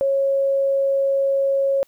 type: tone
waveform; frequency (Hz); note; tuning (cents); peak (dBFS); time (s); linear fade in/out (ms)
sine; 548; C#5; -20; -16; 0.01-1.83; 0
effects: white hiss -61 dBFS RMS until 1.87 s